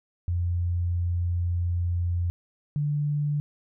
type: tone pair in turn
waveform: sine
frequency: 87.31 / 146.84 Hz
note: F2 / D3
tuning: 0 / 0 cents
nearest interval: major sixth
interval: 900 cents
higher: second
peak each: -23 / -23 dBFS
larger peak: neither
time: 0.28-2.3 / 2.76-3.4 s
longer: first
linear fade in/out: 0 ms
effects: none